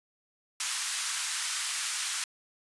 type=band-pass noise; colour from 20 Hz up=white; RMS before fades=-33 dBFS; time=0.6-2.24 s; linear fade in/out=2 ms; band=1100 to 10000 Hz; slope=24 dB/octave; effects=resampled to 24000 Hz